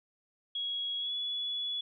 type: tone with pitch glide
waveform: sine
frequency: 3322 to 3406 Hz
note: G#7 to G#7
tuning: 0 to +43 cents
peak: -32 dBFS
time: 0.55-1.81 s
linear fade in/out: 5 ms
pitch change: +43 cents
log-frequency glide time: 0.99-1.13 s
effects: none